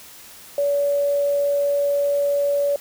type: tone with quantisation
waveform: sine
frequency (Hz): 570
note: C#5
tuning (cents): +48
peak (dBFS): -17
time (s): 0.58-2.76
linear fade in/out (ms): 2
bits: 7
effects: white hiss -43 dBFS RMS until 2.8 s